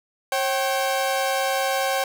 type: tone pair together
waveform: sawtooth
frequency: 541 / 771.3 Hz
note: C#5 / G5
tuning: -42 / -28 cents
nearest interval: tritone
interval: 614 cents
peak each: -20 dBFS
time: 0.32-2.04 s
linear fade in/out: 2 ms
effects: none